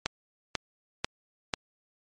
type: click train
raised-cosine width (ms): 0.2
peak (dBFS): -9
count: 4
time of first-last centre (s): 0.06-1.538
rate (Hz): 2.03
effects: MP3 48 kbps